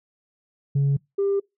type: tone pair in turn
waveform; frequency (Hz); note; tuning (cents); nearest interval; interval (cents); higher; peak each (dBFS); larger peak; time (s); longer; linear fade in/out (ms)
sine; 139.8 / 397.2; C#3 / G4; +15 / +23; octave + tritone; 1808; second; -15 / -18; first; 0.75-0.97 / 1.18-1.4; neither; 10
effects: noise-tail reverb RT60 0.2 s tail -26 dB re dry + tanh soft clip ceiling -16 dBFS